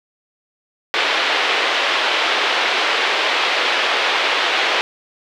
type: band-pass noise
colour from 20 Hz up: white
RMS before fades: -18 dBFS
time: 0.94-4.81 s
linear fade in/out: 0 ms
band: 380 to 3500 Hz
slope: 24 dB/octave
effects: none